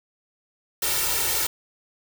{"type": "noise with comb filter", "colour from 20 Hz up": "white", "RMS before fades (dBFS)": -24, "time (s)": [0.82, 1.47], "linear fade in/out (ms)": 5, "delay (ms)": 2.2, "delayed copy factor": 1, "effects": []}